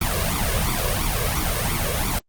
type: noise with flanger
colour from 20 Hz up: pink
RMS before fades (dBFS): -22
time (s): 0.01-2.19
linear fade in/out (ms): 5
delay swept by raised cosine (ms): 0.86 to 1.85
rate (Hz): 2.9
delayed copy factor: +0.85
effects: Opus 32 kbps